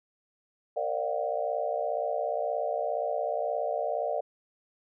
sine tone cluster, 463.8 / 539 / 596 / 700 / 762 Hz, A#4 / C#5 / D5 / F5 / G5, -9 / -49 / +25 / +4 / -49 cents, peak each -35 / -37 / -31 / -33 / -37 dBFS, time 0.76-4.21 s, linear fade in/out 10 ms, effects none

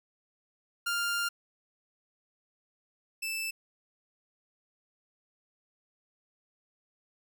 sawtooth tone pair in turn, 1399 / 2641 Hz, F6 / E7, +3 / +3 cents, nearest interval major seventh, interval 1100 cents, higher second, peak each -25 / -29 dBFS, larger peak first, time 0.86-1.29 / 3.22-3.51 s, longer first, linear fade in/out 10 ms, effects none

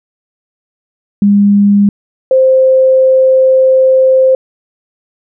sine tone pair in turn, 202.6 / 523.1 Hz, G#3 / C5, -43 / -1 cents, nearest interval octave + major third, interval 1642 cents, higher second, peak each -4 dBFS, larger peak neither, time 1.22-1.89 / 2.31-4.35 s, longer second, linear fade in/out 2 ms, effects none

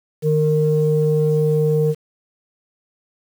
sine tone pair together, 153.3 / 460.2 Hz, D#3 / A#4, -25 / -22 cents, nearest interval octave + perfect fifth, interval 1903 cents, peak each -16 dBFS, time 0.22-1.95 s, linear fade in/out 50 ms, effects tanh soft clip ceiling -6 dBFS + 7-bit

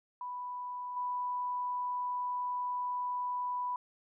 sine tone with level steps, 989 Hz, B5, 2 cents sharp, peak -37 / -32 dBFS, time 0.21-3.76 s, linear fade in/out 2 ms, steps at 0.96 s, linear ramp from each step 10 ms, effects none

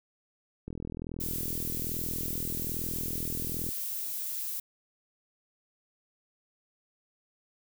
click train, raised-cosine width 3 ms, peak -25 dBFS, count 125, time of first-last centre 0.68-3.69 s, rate 41.2 Hz
violet noise, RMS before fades -35 dBFS, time 1.2-4.6 s, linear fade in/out 5 ms
effects none

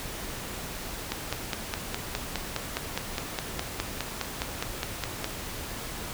click train, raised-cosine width 0.2 ms, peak -11 dBFS, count 21, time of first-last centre 1.12-5.244 s, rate 4.85 Hz, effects pink hiss -37 dBFS RMS until 6.13 s

